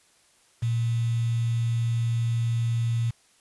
sine tone with quantisation, 116.54 Hz, A#2, in tune, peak -22 dBFS, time 0.62-3.11 s, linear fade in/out 10 ms, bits 7, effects white hiss -61 dBFS RMS until 3.4 s + resampled to 24000 Hz

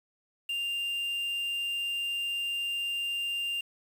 triangle tone with quantisation, 2794 Hz, F7, in tune, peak -28 dBFS, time 0.49-3.61 s, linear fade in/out 5 ms, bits 8, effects none

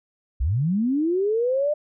sine linear sweep, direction up, 52.4 to 607 Hz, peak -19 dBFS, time 0.4-1.74 s, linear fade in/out 10 ms, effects none

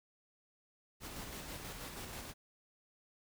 pink noise with tremolo, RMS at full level -45 dBFS, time 1-2.34 s, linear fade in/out 50 ms, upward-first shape square, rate 6.2 Hz, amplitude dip 30%, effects none

